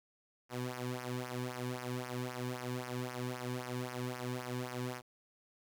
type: tone with flanger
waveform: sawtooth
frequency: 124.9 Hz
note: B2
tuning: 20 cents sharp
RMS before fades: -40 dBFS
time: 0.49-5.02 s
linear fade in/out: 50 ms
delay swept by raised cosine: 0.25 to 1.55 ms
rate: 3.8 Hz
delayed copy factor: -0.85
effects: 11-bit